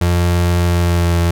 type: tone with pitch glide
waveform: 35% pulse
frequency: 87.31 to 85.51 Hz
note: F2 to F2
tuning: 0 to -36 cents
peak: -10 dBFS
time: 0.01-1.31 s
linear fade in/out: 5 ms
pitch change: -36 cents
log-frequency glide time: 0.62-1.18 s
effects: none